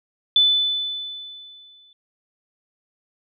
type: tone with exponential decay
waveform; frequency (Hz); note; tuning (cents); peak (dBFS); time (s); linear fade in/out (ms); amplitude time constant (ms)
sine; 3500; A7; -10; -11; 0.36-1.93; 2; 340
effects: none